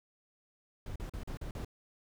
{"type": "noise bursts", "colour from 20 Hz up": "brown", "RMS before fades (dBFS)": -40, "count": 6, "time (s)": [0.86, 1.648], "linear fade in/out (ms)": 2, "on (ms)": 98, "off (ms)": 40, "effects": []}